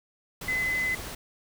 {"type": "tone in noise", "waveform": "sine", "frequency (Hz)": 2028, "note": "B6", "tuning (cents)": 45, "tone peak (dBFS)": -25, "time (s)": [0.48, 0.95], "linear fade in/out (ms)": 5, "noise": "pink", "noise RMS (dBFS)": -38, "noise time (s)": [0.41, 1.15], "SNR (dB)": 10, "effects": []}